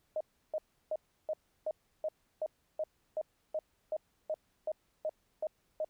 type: tone bursts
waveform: sine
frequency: 622.3 Hz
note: D#5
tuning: in tune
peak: -31 dBFS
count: 16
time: 0.16-5.846 s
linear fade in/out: 2 ms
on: 46 ms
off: 330 ms
effects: pink hiss -75 dBFS RMS until 5.89 s